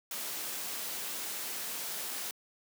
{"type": "noise", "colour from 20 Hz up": "white", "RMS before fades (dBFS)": -38, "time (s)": [0.11, 2.31], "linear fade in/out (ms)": 2, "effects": ["high-pass 200 Hz 12 dB/octave"]}